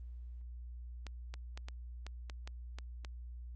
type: clicks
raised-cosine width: 0.2 ms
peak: -29 dBFS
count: 9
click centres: 1.067 / 1.34 / 1.575 / 1.685 / 2.066 / 2.298 / 2.475 / 2.786 / 3.048 s
effects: added 60 Hz sine -44 dBFS peak until 3.55 s + Opus 24 kbps